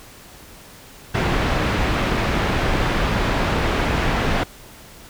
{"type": "low-pass noise", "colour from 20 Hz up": "pink", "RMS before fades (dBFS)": -20, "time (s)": [1.14, 4.44], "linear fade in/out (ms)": 10, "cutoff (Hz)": 2700, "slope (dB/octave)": 12, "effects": ["pink hiss -43 dBFS RMS until 5.09 s"]}